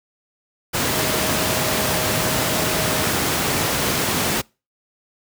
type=tone in noise; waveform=sine; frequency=629 Hz; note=D#5; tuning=19 cents sharp; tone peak=-29 dBFS; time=0.92-3.06 s; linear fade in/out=20 ms; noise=pink; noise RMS=-20 dBFS; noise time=0.73-4.42 s; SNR=-12 dB; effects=noise-tail reverb RT60 0.3 s tail -26 dB re dry + high-pass 100 Hz 12 dB/octave